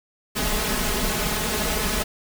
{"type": "noise with comb filter", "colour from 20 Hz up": "pink", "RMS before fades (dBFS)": -24, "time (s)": [0.35, 2.04], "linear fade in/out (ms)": 20, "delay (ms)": 4.7, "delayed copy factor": 0.9, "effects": []}